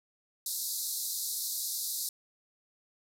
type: band-pass noise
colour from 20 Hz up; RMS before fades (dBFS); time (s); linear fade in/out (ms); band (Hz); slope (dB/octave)
white; -35; 0.46-2.09; 2; 3800 to 15000; 96
effects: none